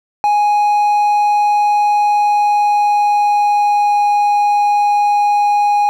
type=tone with pitch glide; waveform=triangle; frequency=830 to 824.7 Hz; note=G#5 to G#5; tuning=-1 to -12 cents; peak=-8 dBFS; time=0.24-5.89 s; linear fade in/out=0 ms; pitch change=-11 cents; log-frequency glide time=1.94-4.14 s; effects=none